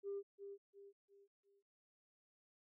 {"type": "tone with echo", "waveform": "sine", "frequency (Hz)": 399.1, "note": "G4", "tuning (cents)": 31, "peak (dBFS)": -40, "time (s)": [0.03, 0.23], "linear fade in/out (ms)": 50, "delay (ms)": 350, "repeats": 4, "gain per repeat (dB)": -8, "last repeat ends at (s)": 1.63, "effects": ["tanh soft clip ceiling -37 dBFS"]}